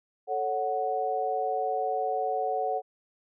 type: chord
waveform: sine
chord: F# minor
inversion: first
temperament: equal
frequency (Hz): 440 / 554.4 / 740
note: A4 / C#5 / F#5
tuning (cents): 0 / 0 / 0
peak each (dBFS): -32 / -33 / -28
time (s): 0.27-2.82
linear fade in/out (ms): 50
effects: none